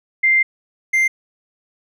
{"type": "tone pair in turn", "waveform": ["sine", "triangle"], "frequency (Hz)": [2093, 2093], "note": ["C7", "C7"], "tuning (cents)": [0, 0], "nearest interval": "unison", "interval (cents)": 0, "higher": "neither", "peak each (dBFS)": [-11, -11], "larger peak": "neither", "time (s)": [[0.23, 0.43], [0.93, 1.08]], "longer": "first", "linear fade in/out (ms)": 10, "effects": []}